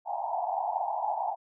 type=band-pass noise; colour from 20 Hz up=pink; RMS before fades=-31 dBFS; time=0.05-1.36 s; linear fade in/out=50 ms; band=670 to 930 Hz; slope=96 dB/octave; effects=none